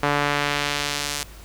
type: tone with band-pass filter sweep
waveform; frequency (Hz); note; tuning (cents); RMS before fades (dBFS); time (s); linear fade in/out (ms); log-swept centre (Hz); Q
sawtooth; 144.8; D3; -24; -24; 0.03-1.23; 0; 1200 to 7200; 0.77
effects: added 52 Hz sine -41 dBFS peak until 1.44 s + pink hiss -46 dBFS RMS until 1.44 s